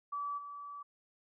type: tone with level steps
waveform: sine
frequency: 1151 Hz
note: D6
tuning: 35 cents flat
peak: -35 / -43 dBFS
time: 0.12-0.83 s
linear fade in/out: 10 ms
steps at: 0.37 s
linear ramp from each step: 20 ms
effects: none